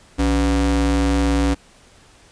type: ring-modulated tone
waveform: square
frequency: 110 Hz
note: A2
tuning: in tune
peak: -13 dBFS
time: 0.18-1.55 s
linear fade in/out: 20 ms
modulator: 171 Hz
effects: pink hiss -50 dBFS RMS until 2.31 s + resampled to 22050 Hz